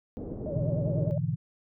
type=low-pass noise; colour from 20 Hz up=white; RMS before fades=-37 dBFS; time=0.17-1.11 s; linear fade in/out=0 ms; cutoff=430 Hz; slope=24 dB/octave
type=tone with vibrato; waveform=sine; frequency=587.3 Hz; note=D5; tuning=in tune; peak=-33 dBFS; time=0.46-1.18 s; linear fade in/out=2 ms; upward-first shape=triangle; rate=10 Hz; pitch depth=120 cents each way
type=chord; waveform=sine; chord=E dominant seventh; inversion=first; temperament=equal; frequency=103.83 / 123.47 / 146.83 / 164.81 Hz; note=G#2 / B2 / D3 / E3; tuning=0 / 0 / 0 / 0 cents; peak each=-34 / -32 / -31 / -31 dBFS; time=0.52-1.36 s; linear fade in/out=20 ms
effects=none